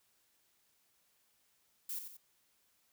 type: noise with echo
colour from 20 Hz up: violet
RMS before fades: -40 dBFS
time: 1.89-1.99 s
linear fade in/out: 5 ms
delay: 90 ms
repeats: 2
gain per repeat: -7 dB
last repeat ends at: 2.17 s
effects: white hiss -74 dBFS RMS until 2.92 s